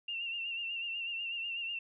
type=tone with vibrato; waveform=sine; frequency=2757 Hz; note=F7; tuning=23 cents flat; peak=-35 dBFS; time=0.08-1.79 s; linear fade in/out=5 ms; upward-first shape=sine; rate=8.1 Hz; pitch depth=50 cents each way; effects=none